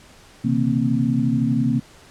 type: tone cluster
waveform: sine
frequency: 128.5 / 140.6 / 161.9 / 231.5 / 265.3 Hz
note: C3 / C#3 / E3 / A#3 / C4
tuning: -31 / +25 / -31 / -12 / +24 cents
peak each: -23 / -28 / -28 / -20 / -23 dBFS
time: 0.44-1.8 s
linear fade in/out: 10 ms
effects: pink hiss -48 dBFS RMS until 2.1 s + low-pass 9000 Hz 12 dB/octave